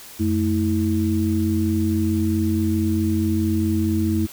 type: tone cluster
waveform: sine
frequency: 90.8 / 218.4 / 323 Hz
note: F#2 / A3 / E4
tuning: -32 / -13 / -35 cents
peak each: -22 dBFS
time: 0.19-4.27 s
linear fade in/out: 20 ms
effects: white hiss -41 dBFS RMS until 4.32 s